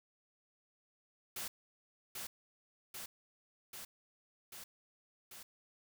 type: noise with echo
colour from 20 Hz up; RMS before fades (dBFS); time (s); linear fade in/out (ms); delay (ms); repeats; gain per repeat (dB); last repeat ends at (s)
white; -42; 1.36-1.48; 5; 790; 5; -2; 5.43
effects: none